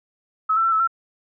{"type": "tone with pitch steps", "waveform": "sine", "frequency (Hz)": [1288, 1337, 1345, 1302, 1350], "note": ["E6", "E6", "E6", "E6", "E6"], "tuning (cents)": [-41, 24, 34, -22, 41], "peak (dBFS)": -16, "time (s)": [0.49, 0.875], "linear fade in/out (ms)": 10, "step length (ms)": 77, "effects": []}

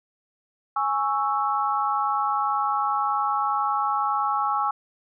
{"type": "chord", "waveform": "sine", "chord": "C# minor", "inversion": "second", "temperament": "equal", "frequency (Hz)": [830.6, 1108.7, 1318.5], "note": ["G#5", "C#6", "E6"], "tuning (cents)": [0, 0, 0], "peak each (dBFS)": [-25, -26, -26], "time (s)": [0.76, 4.71], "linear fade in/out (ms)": 5, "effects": []}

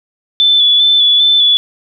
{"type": "tone with vibrato", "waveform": "sine", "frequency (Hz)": 3479, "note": "A7", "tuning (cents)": -20, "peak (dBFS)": -6, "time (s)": [0.4, 1.57], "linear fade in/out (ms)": 0, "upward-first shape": "square", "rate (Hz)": 2.5, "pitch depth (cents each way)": 23, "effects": []}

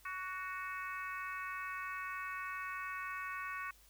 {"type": "harmonic tone with a mistuned harmonic", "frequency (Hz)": 370, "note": "F#4", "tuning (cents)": 0, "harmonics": [3, 4, 5, 6, 7], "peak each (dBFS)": [-43, -45, -47, -49, -50], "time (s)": [0.05, 3.71], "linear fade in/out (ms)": 5, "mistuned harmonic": 3, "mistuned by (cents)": 22, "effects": ["added 50 Hz sine -65 dBFS peak until 3.89 s", "white hiss -65 dBFS RMS until 3.89 s"]}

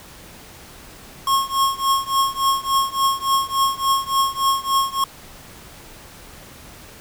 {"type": "tone with tremolo", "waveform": "square", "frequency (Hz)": 1086, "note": "C#6", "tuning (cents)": -36, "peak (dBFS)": -14, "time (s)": [1.27, 5.04], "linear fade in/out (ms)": 2, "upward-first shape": "triangle", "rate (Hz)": 3.5, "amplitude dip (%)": 95, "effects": ["pink hiss -42 dBFS RMS until 7 s"]}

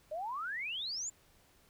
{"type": "exponential sweep", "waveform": "sine", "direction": "up", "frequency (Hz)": [587.3, 7410], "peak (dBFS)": -36, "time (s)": [0.11, 1.1], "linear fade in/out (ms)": 10, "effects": ["pink hiss -66 dBFS RMS until 1.69 s"]}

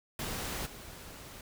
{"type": "noise with level steps", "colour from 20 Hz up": "pink", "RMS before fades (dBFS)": [-37, -48], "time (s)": [0.19, 1.41], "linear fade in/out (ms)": 2, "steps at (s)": 0.65, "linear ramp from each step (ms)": 20, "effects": []}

